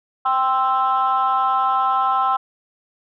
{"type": "chord", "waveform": "sine", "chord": "C major", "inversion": "second", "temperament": "equal", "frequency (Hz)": [784, 1046.5, 1318.5], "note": ["G5", "C6", "E6"], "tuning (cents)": [0, 0, 0], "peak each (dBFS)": -19, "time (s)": [0.25, 2.37], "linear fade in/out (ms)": 10, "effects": ["tanh soft clip ceiling -10 dBFS"]}